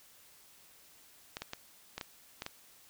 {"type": "clicks", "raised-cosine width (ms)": 0.2, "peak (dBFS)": -21, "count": 7, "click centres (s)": [1.369, 1.42, 1.534, 1.98, 2.012, 2.421, 2.464], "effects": ["white hiss -60 dBFS RMS until 2.89 s"]}